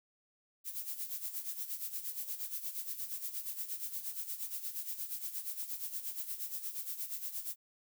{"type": "noise with tremolo", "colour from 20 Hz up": "violet", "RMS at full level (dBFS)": -38, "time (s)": [0.64, 7.56], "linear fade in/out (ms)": 50, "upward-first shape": "sine", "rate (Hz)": 8.5, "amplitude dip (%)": 70, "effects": []}